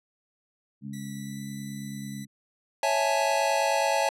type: harmonic tone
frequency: 69.3 Hz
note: C#2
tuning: in tune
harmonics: 2 / 3 / 4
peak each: -39 / -36 / -44 dBFS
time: 0.81-2.27 s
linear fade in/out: 50 ms
type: tone with pitch glide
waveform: 5% pulse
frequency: 1956 to 1982.2 Hz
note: B6 to B6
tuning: -17 to +6 cents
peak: -33 dBFS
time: 0.93-2.25 s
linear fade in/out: 5 ms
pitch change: +23 cents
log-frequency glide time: 1.12-1.45 s
type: chord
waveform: square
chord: A major seventh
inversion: first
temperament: equal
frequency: 554.4 / 659.3 / 830.6 / 880 Hz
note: C#5 / E5 / G#5 / A5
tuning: 0 / 0 / 0 / 0 cents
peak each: -29 dBFS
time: 2.83-4.09 s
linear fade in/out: 2 ms
effects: low-pass 10000 Hz 12 dB/octave